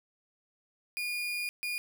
35% pulse tone bursts at uneven times, 2433 Hz, D#7, 39 cents flat, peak -30 dBFS, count 2, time 0.97-1.49 / 1.63-1.78 s, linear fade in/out 0 ms, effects none

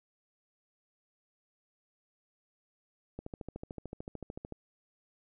click train, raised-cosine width 2 ms, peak -27 dBFS, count 19, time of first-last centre 3.19-4.523 s, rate 13.5 Hz, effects none

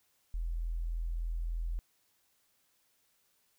sine tone, 41.69 Hz, E1, 20 cents sharp, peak -32 dBFS, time 0.34-1.79 s, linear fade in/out 0 ms, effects white hiss -73 dBFS RMS until 3.58 s

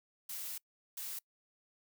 blue noise bursts at uneven times, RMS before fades -42 dBFS, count 2, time 0.29-0.58 / 0.97-1.19 s, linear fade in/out 5 ms, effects noise-tail reverb RT60 0.1 s tail -25 dB re dry

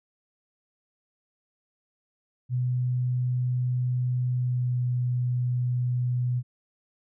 sine tone with pitch glide, 125 to 123.85 Hz, B2 to B2, +21 to +5 cents, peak -23 dBFS, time 2.49-6.43 s, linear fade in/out 50 ms, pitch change -16 cents, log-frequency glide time 4.35-4.8 s, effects none

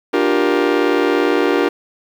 40% pulse chord, G minor seventh, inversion second, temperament just, 294 / 352.8 / 392 / 470.4 Hz, D4 / F4 / G4 / Bb4, +2 / +18 / 0 / +16 cents, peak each -18 dBFS, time 0.13-1.69 s, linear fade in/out 10 ms, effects low-pass 3000 Hz 12 dB/octave + 7-bit

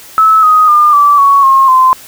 sine tone with pitch steps, 1300 / 1251.4 / 1204.6 / 1159.5 / 1116.1 / 1074.4 / 1034.2 Hz, E6 / D#6 / D6 / D6 / C#6 / C6 / C6, -24 / +10 / +44 / -22 / +11 / +46 / -20 cents, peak -3 dBFS, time 0.18-1.93 s, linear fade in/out 0 ms, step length 250 ms, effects white hiss -34 dBFS RMS until 2.07 s

